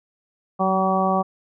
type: harmonic tone with a mistuned harmonic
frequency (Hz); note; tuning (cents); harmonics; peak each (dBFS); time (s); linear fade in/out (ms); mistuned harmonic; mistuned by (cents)
190; F#3; +46; 1 / 2 / 3 / 4 / 5 / 6; -23 / -28 / -25 / -22 / -29 / -24; 0.59-1.23; 20; 1; -18
effects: none